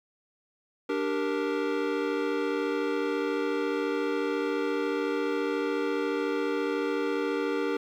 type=chord; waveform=square; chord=G minor; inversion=second; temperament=equal; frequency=293.7 / 392 / 466.2 Hz; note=D4 / G4 / Bb4; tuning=0 / 0 / 0 cents; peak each=-32 / -32 / -31 dBFS; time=0.89-7.77 s; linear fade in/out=5 ms; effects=low-pass 3000 Hz 12 dB/octave + 10-bit